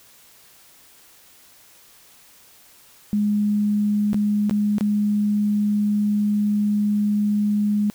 sine tone with dropouts, 207.7 Hz, G#3, in tune, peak -17 dBFS, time 3.13-7.9 s, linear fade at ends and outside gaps 0 ms, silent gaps 4.132-4.144 / 4.496-4.51 / 4.783-4.809 s, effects white hiss -51 dBFS RMS until 7.94 s

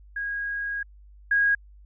sine tone pair in turn, 1641 / 1641 Hz, G#6 / G#6, -21 / -21 cents, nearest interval unison, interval 0 cents, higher neither, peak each -27 / -18 dBFS, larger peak second, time 0.16-0.83 / 1.31-1.55 s, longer first, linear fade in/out 5 ms, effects added 50 Hz sine -47 dBFS peak until 1.85 s

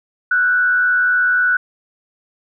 sine tone with frequency modulation, 1480 Hz, F#6, in tune, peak -12 dBFS, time 0.31-1.57 s, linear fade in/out 5 ms, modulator 96.4 Hz, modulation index 0.54, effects none

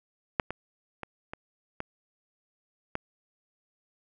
clicks, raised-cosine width 0.5 ms, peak -8 / -18 / -21 / -22 / -18 / -15 dBFS, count 6, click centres 0.398 / 0.506 / 1.033 / 1.335 / 1.804 / 2.954 s, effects none

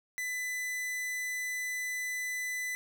45% pulse tone, 2000 Hz, B6, 21 cents sharp, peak -33 dBFS, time 0.18-2.75 s, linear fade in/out 0 ms, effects none

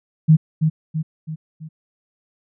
sine tone with echo, 157.3 Hz, D#3, 19 cents sharp, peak -7 dBFS, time 0.28-0.37 s, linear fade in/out 20 ms, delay 330 ms, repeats 4, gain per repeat -6 dB, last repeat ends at 1.69 s, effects none

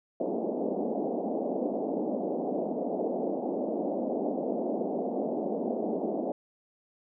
pink band-pass noise, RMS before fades -31 dBFS, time 0.2-6.32 s, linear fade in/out 2 ms, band 210 to 730 Hz, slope 48 dB/octave, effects none

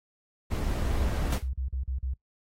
brown noise, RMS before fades -29 dBFS, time 0.5-1.39 s, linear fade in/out 20 ms
sine tone bursts, 64.8 Hz, C2, 16 cents flat, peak -28 dBFS, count 9, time 0.82-2.138 s, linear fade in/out 5 ms, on 110 ms, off 41 ms
pink noise with exponential decay, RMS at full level -31 dBFS, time 1.32-1.49 s, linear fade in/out 5 ms, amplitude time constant 36 ms
effects noise-tail reverb RT60 0.1 s tail -19 dB re dry + AAC 48 kbps

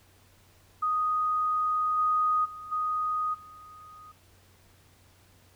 sine tone with level steps, 1244.5 Hz, D#6, in tune, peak -24 / -22 / -39 / -26 / -46 dBFS, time 0.82-4.12 s, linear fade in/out 10 ms, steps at 1.97 / 2.44 / 2.71 / 3.33 s, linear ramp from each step 20 ms, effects added 92 Hz sine -61 dBFS peak until 5.55 s + pink hiss -61 dBFS RMS until 5.55 s

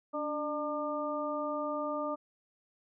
harmonic tone with a mistuned harmonic, 300 Hz, D4, 37 cents sharp, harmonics 1 / 2 / 3 / 4, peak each -38 / -35 / -42 / -37 dBFS, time 0.13-2.16 s, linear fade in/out 20 ms, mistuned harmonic 1, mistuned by -56 cents, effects none

